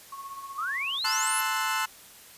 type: tone with tremolo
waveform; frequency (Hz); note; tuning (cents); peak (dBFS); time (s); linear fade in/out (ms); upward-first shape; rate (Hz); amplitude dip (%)
sine; 1100; C#6; -14; -35; 0.12-0.99; 5; sine; 16; 55
type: exponential sweep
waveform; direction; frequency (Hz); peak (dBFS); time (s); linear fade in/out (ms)
sine; up; 1171 to 11840; -28; 0.58-1.41; 5
type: chord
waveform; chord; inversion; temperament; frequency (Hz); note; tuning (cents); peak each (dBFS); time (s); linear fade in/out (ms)
30% pulse; F# half-diminished seventh; first; equal; 880 / 1046.5 / 1318.5 / 1480; A5 / C6 / E6 / F#6; 0 / 0 / 0 / 0; -29; 1.04-1.86; 10
effects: white hiss -50 dBFS RMS until 2.37 s + resampled to 32000 Hz